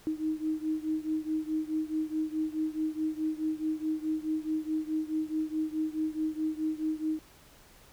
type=beating tone pair; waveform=sine; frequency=311.1 / 315.8 Hz; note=D#4 / D#4; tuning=0 / +26 cents; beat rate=4.7 Hz; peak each=-31 / -33 dBFS; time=0.07-7.19 s; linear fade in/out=0 ms; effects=pink hiss -57 dBFS RMS until 7.92 s